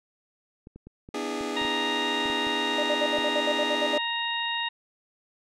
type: clicks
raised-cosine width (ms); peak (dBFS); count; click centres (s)
3; -31; 11; 0.671 / 0.76 / 0.87 / 1.089 / 1.41 / 1.616 / 1.651 / 2.257 / 2.301 / 2.469 / 3.186
type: chord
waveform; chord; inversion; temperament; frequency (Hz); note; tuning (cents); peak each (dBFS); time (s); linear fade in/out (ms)
sawtooth; E dominant seventh; second; just; 247.2 / 296.7 / 329.6 / 412; B3 / D4 / E4 / G#4; +2 / +18 / 0 / -14; -32 / -30 / -34 / -29; 1.14-3.98; 5
type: harmonic tone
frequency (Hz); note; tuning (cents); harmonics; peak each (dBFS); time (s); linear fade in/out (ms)
934; A#5; +3; 1 / 2 / 3 / 4; -32 / -32 / -32 / -32; 1.56-4.69; 10
type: tone bursts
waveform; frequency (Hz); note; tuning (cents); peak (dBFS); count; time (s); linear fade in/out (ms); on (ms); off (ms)
sine; 597; D5; +28; -24; 11; 2.78-3.982; 5; 52; 63
effects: low-pass 8000 Hz 12 dB/octave